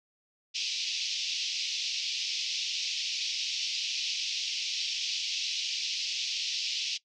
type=band-pass noise; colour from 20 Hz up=white; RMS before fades=-33 dBFS; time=0.54-6.98 s; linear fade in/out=20 ms; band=2500 to 5700 Hz; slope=48 dB/octave; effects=noise-tail reverb RT60 0.1 s tail -19 dB re dry